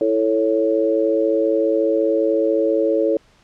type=chord; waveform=sine; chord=A major; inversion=second; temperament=equal; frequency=329.6 / 440 / 554.4 Hz; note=E4 / A4 / C#5; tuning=0 / 0 / 0 cents; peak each=-20 / -19 / -19 dBFS; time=0.01-3.17 s; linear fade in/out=2 ms; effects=pink hiss -55 dBFS RMS until 3.43 s + low-pass 6000 Hz 12 dB/octave